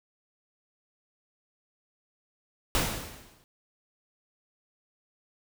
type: noise with exponential decay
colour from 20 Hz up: pink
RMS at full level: -24 dBFS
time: 2.75-3.44 s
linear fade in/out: 0 ms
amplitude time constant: 150 ms
effects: none